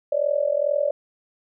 sine tone with amplitude modulation, 580 Hz, D5, 22 cents flat, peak -15 dBFS, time 0.12-0.91 s, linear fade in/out 5 ms, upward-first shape sine, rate 42.3 Hz, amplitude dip 90%, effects none

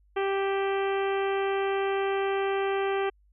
harmonic tone with a mistuned harmonic, 392 Hz, G4, in tune, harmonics 1 / 2 / 3 / 4 / 5 / 6 / 7 / 8, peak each -26 / -32 / -36 / -38 / -40 / -42 / -43 / -44 dBFS, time 0.16-3.1 s, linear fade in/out 10 ms, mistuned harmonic 7, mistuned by -34 cents, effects added 50 Hz sine -59 dBFS peak until 3.32 s

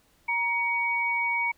sine tone pair together, 942 / 2247 Hz, A#5 / C#7, +18 / +23 cents, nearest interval octave + minor third, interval 1505 cents, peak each -29 / -25 dBFS, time 0.28-1.52 s, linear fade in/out 10 ms, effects pink hiss -64 dBFS RMS until 1.57 s

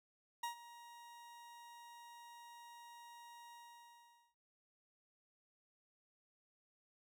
40% pulse tone with ADSR envelope, 945 Hz, A#5, 23 cents sharp, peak -37 dBFS, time 0.43-4.35 s, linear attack 6 ms, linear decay 110 ms, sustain -17 dB, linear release 820 ms, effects none

